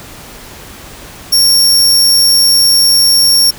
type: tone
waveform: sawtooth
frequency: 5510 Hz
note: F8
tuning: 24 cents flat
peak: -3 dBFS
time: 1.32-3.51 s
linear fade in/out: 10 ms
effects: pink hiss -32 dBFS RMS until 3.58 s